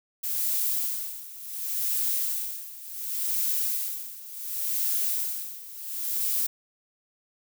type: noise with tremolo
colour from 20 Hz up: violet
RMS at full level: -26 dBFS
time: 0.23-6.47 s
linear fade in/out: 10 ms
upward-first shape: sine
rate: 0.69 Hz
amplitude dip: 85%
effects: none